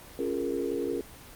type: chord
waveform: sine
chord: Bb minor seventh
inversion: first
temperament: equal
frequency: 277.2 / 349.2 / 415.3 / 466.2 Hz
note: Db4 / F4 / Ab4 / Bb4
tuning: 0 / 0 / 0 / 0 cents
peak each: -33 dBFS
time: 0.19-1.01 s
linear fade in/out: 2 ms
effects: pink hiss -48 dBFS RMS until 1.35 s + Opus 24 kbps